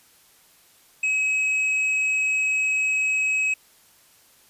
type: tone with hard clipping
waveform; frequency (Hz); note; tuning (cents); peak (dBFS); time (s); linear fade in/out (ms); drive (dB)
sine; 2554; D#7; +45; -21; 1.03-3.54; 5; 4
effects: white hiss -56 dBFS RMS until 4.49 s + resampled to 32000 Hz